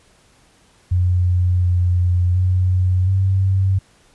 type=tone with pitch steps; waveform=sine; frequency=89.8 / 89.1 / 91.7 / 95.7 Hz; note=F2 / F2 / F#2 / G2; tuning=+49 / +35 / -15 / -41 cents; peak=-13 dBFS; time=0.91-3.79 s; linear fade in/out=10 ms; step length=720 ms; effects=pink hiss -54 dBFS RMS until 4.14 s + resampled to 24000 Hz